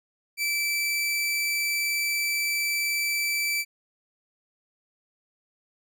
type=tone; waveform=sawtooth; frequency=2323 Hz; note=D7; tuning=20 cents flat; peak=-21 dBFS; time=0.37-3.65 s; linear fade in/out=50 ms; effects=none